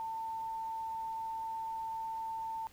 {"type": "tone", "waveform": "sine", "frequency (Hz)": 896, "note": "A5", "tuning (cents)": 31, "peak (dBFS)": -36, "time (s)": [0, 2.67], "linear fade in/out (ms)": 0, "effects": ["pink hiss -61 dBFS RMS until 2.72 s"]}